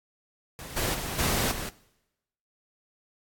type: noise with level steps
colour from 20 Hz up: pink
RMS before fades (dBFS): -41 / -28 / -34 / -26 / -35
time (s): 0.59-1.69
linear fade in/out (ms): 0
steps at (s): 0.76 / 0.94 / 1.18 / 1.51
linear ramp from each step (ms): 10
effects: noise-tail reverb RT60 0.9 s tail -20 dB re dry + AAC 64 kbps